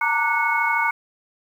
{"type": "tone cluster", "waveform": "sine", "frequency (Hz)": [897, 930, 1173, 1472, 2198], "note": ["A5", "A#5", "D6", "F#6", "C#7"], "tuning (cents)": [33, -4, -2, -9, -15], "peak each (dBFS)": [-28, -23, -27, -24, -23], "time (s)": [0.01, 0.91], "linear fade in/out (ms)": 5, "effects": ["8-bit"]}